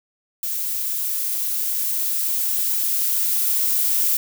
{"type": "noise with level ramp", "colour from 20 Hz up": "violet", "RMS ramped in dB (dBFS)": [-25, -19], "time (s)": [0.43, 4.17], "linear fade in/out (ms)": 2, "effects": []}